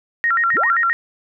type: tone with vibrato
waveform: sine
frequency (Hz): 1598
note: G6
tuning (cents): +33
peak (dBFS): -14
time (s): 0.24-0.93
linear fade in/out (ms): 0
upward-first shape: square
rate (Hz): 7.6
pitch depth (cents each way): 270
type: linear sweep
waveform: sine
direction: up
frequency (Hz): 55 to 1806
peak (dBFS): -22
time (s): 0.53-0.77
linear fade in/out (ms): 50
effects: none